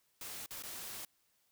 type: noise with dropouts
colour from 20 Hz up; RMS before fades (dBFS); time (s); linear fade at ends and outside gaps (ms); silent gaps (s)
white; -45; 0.21-1.05; 2; 0.461-0.507 / 0.624-0.635
effects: white hiss -75 dBFS RMS until 1.51 s

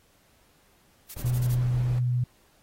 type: noise bursts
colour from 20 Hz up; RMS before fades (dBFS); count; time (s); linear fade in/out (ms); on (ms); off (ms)
blue; -40; 6; 1.09-1.551; 10; 56; 25
type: noise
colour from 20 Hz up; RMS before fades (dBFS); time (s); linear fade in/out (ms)
brown; -37; 1.16-1.99; 5
type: tone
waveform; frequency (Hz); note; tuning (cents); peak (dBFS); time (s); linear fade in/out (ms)
sine; 123.47; B2; 0; -22; 1.24-2.24; 5
effects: pink hiss -63 dBFS RMS until 2.62 s + AAC 48 kbps

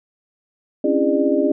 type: tone cluster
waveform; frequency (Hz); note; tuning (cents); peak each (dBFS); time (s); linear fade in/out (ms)
sine; 269.3 / 285.6 / 333.3 / 406 / 600; C#4 / D4 / E4 / G#4 / D5; -50 / -48 / +19 / -39 / +37; -21; 0.84-1.52; 5
effects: none

